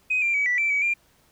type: tone with pitch steps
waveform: sine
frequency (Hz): 2511 / 2375 / 2277 / 1965 / 2336 / 2273 / 2388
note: D#7 / D7 / C#7 / B6 / D7 / C#7 / D7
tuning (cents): +15 / +19 / +46 / -9 / -10 / +43 / +28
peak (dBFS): -19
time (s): 0.1-0.94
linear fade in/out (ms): 10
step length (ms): 120
effects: tanh soft clip ceiling -15 dBFS + pink hiss -61 dBFS RMS until 1.31 s